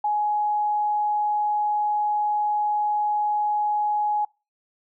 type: tone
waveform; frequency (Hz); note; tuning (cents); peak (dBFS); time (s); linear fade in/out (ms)
sine; 838; G#5; +15; -20; 0.04-4.25; 5
effects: noise-tail reverb RT60 0.3 s tail -26 dB re dry